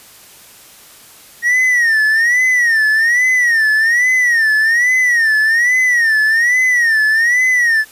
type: tone with vibrato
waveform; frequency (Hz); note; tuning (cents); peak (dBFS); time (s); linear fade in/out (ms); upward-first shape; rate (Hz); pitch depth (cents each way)
triangle; 1872; A#6; +7; -8; 1.42-7.85; 50; sine; 1.2; 140
effects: white hiss -41 dBFS RMS until 7.91 s + resampled to 32000 Hz